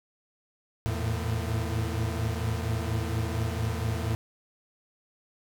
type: tone cluster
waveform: 40% pulse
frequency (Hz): 82.3 / 110 / 114.3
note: E2 / A2 / A#2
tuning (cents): -2 / 0 / -34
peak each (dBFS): -31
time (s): 0.86-4.15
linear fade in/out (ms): 0
effects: none